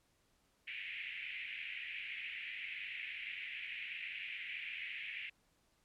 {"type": "band-pass noise", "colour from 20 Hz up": "white", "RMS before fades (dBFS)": -45, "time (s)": [0.67, 5.3], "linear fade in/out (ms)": 10, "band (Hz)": [2000, 2700], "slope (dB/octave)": 48, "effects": ["pink hiss -75 dBFS RMS until 5.84 s", "low-pass 12000 Hz 12 dB/octave"]}